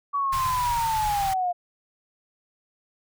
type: linear sweep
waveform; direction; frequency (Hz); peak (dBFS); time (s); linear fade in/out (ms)
sine; down; 1138 to 700; -22; 0.13-1.53; 20
type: band-stop noise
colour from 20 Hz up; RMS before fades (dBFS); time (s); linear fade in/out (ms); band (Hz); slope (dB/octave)
pink; -33; 0.32-1.34; 10; 160 to 790; 96
effects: none